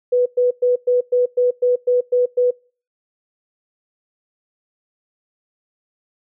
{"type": "tone bursts", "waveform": "sine", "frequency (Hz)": 493.9, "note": "B4", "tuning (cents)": 0, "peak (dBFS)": -12, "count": 10, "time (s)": [0.12, 2.51], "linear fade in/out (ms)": 10, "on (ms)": 140, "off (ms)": 110, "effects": ["noise-tail reverb RT60 0.4 s tail -26 dB re dry"]}